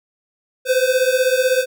square beating tone pair, 505 / 521 Hz, B4 / C5, +39 / -7 cents, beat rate 16 Hz, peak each -18 dBFS, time 0.65-1.66 s, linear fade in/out 50 ms, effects none

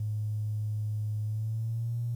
triangle tone with pitch glide, 106.6 to 118.28 Hz, G#2 to A#2, +46 to +26 cents, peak -25 dBFS, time 0-2.15 s, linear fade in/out 5 ms, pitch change +180 cents, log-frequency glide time 1.23-2 s, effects tanh soft clip ceiling -27 dBFS + 10-bit

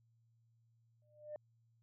sine tone with exponential growth, 601 Hz, D5, 40 cents sharp, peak -39 dBFS, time 1.02-1.36 s, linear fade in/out 1 ms, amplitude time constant 72 ms, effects tanh soft clip ceiling -38 dBFS + added 115 Hz sine -70 dBFS peak until 1.82 s

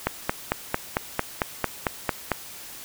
click train, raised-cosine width 0.5 ms, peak -6 dBFS, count 11, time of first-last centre 0.07-2.317 s, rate 4.45 Hz, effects white hiss -41 dBFS RMS until 2.84 s

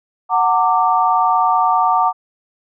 sine chord, Gb augmented, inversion none, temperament equal with one note detuned, 740 / 910.5 / 1174.7 Hz, Gb5 / Bb5 / D6, 0 / -41 / 0 cents, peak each -16 dBFS, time 0.29-2.13 s, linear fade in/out 50 ms, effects none

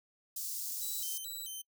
white high-pass noise, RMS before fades -39 dBFS, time 0.36-1.18 s, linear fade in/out 5 ms, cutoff 5000 Hz, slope 24 dB/octave
5% pulse tone with vibrato, 3490 Hz, A7, 15 cents flat, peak -33 dBFS, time 0.81-1.62 s, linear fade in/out 10 ms, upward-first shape square, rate 2.3 Hz, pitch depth 210 cents each way
effects noise-tail reverb RT60 0.1 s tail -25 dB re dry

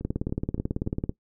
two click trains, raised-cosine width 3 ms, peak -14 / -23 dBFS, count 20 / 4, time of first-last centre 0.05-1.094 / 0.01-0.865 s, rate 18.2 / 3.51 Hz, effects noise-tail reverb RT60 0.1 s tail -19 dB re dry

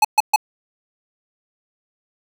square tone bursts, 856 Hz, A5, 48 cents flat, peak -10 dBFS, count 3, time 0.02-0.361 s, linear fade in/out 5 ms, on 27 ms, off 130 ms, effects none

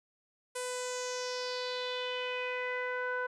sawtooth tone with low-pass filter sweep, 499.8 Hz, B4, 21 cents sharp, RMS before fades -36 dBFS, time 0.55-3.27 s, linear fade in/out 10 ms, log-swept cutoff 9300 to 1400 Hz, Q 4, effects none

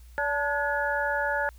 sine tone cluster, 575 / 879 / 1448 / 1690 Hz, D5 / A5 / F#6 / G#6, -37 / -2 / -38 / +30 cents, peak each -30 dBFS, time 0.18-1.49 s, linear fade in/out 0 ms, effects added 60 Hz sine -46 dBFS peak until 1.58 s + white hiss -61 dBFS RMS until 1.58 s

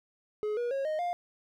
triangle tone with pitch steps, 423.1 / 480.4 / 545.5 / 619.5 / 703.4 Hz, G#4 / B4 / C#5 / D#5 / F5, +32 / -48 / -28 / -8 / +12 cents, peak -27 dBFS, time 0.43-1.13 s, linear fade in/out 0 ms, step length 140 ms, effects none

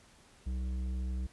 sine tone with tanh clipping, 63.4 Hz, B1, 46 cents sharp, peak -34 dBFS, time 0.46-1.27 s, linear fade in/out 10 ms, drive 10 dB, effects pink hiss -61 dBFS RMS until 1.32 s + resampled to 24000 Hz

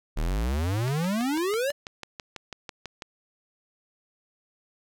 square exponential sweep, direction up, 35.46 to 598 Hz, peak -25 dBFS, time 0.16-1.72 s, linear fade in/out 20 ms
click train, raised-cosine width 0.2 ms, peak -19 dBFS, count 14, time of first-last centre 0.88-3.022 s, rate 6.07 Hz
effects none

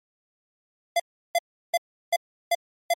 square tone bursts, 685 Hz, F5, 34 cents flat, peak -19 dBFS, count 6, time 0.96-2.938 s, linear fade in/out 5 ms, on 38 ms, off 350 ms, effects MP3 64 kbps

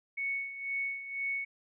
sine tone with tremolo, 2217 Hz, C#7, in tune, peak -30 dBFS, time 0.17-1.45 s, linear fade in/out 10 ms, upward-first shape sine, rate 2 Hz, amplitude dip 70%, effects none

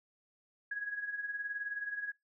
sine tone with tremolo, 1661.2 Hz, G#6, in tune, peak -33 dBFS, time 0.71-2.12 s, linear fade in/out 5 ms, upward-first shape sine, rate 19 Hz, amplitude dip 65%, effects noise-tail reverb RT60 0.2 s tail -22 dB re dry

